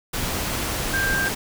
sine tone in noise, 1586 Hz, G6, 20 cents sharp, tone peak -21 dBFS, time 0.93-1.29 s, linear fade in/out 10 ms, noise pink, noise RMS -26 dBFS, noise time 0.13-1.35 s, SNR +2 dB, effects none

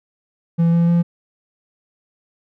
triangle tone with pitch steps, 167.8 / 169.55 / 171.33 Hz, E3 / E3 / F3, +31 / +49 / -33 cents, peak -10 dBFS, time 0.58-1.03 s, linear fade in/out 20 ms, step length 150 ms, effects none

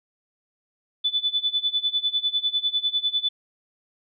sine tone with tremolo, 3487 Hz, A7, 16 cents flat, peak -18 dBFS, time 1.04-3.29 s, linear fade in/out 10 ms, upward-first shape sine, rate 10 Hz, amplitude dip 90%, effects none

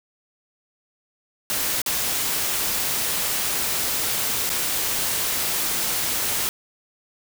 white noise with dropouts, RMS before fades -24 dBFS, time 1.5-6.49 s, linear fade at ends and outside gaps 0 ms, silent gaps 1.817-1.862 / 4.493-4.501 s, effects none

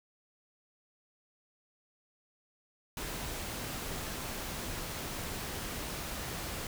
pink noise, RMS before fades -39 dBFS, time 2.97-6.67 s, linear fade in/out 2 ms, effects none

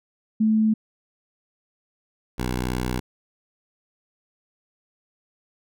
sine / 10% pulse tone pair in turn, 218.1 / 62.13 Hz, A3 / B1, -15 / +11 cents, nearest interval octave + minor seventh, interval 2174 cents, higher first, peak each -16 dBFS, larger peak neither, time 0.4-0.74 / 2.38-3 s, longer second, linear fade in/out 10 ms, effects none

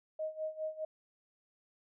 sine tone with tremolo, 626 Hz, D#5, 10 cents sharp, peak -33 dBFS, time 0.19-0.85 s, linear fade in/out 5 ms, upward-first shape sine, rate 4.9 Hz, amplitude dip 85%, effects none

